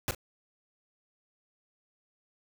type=noise with echo; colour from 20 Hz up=pink; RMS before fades=-30 dBFS; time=0.08-0.11 s; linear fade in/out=0 ms; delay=38 ms; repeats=1; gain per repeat=-13 dB; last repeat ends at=0.148 s; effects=none